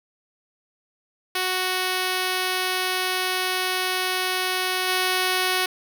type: tone with level steps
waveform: 5% pulse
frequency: 370 Hz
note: F#4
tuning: in tune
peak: -11 / -9 dBFS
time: 1.35-5.66 s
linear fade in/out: 5 ms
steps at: 4.87 s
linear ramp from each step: 20 ms
effects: none